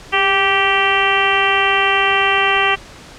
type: harmonic tone with a mistuned harmonic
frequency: 390 Hz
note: G4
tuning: 9 cents flat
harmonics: 1 / 2 / 3 / 4 / 5 / 6 / 7 / 8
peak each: -22 / -20 / -19 / -23 / -19 / -22 / -19 / -22 dBFS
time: 0.12-2.76 s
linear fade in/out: 20 ms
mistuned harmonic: 1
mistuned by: +35 cents
effects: pink hiss -38 dBFS RMS until 3.18 s + low-pass 7000 Hz 12 dB/octave